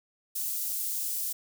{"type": "high-pass noise", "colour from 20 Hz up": "white", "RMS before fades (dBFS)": -32, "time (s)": [0.35, 1.33], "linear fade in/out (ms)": 10, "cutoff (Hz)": 7800, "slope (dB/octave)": 12, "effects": []}